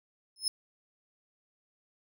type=tone with exponential growth; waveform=30% pulse; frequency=5190 Hz; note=E8; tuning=28 cents flat; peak=-19 dBFS; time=0.36-0.48 s; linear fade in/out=2 ms; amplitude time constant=24 ms; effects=none